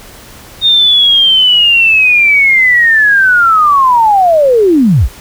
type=linear sweep; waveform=sine; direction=down; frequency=3694 to 34.02 Hz; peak=-4 dBFS; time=0.61-5.09 s; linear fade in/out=50 ms; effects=pink hiss -34 dBFS RMS until 5.2 s